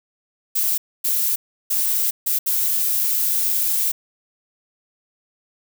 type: noise bursts at uneven times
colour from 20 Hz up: violet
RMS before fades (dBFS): -20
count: 5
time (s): 0.55-0.78 / 1.04-1.36 / 1.7-2.11 / 2.26-2.39 / 2.46-3.92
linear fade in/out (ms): 10
effects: none